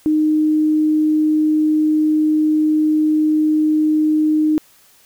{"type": "tone", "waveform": "sine", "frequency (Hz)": 308, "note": "D#4", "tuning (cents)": -17, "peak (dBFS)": -12, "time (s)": [0.06, 4.58], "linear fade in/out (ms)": 0, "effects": ["white hiss -51 dBFS RMS until 5.05 s"]}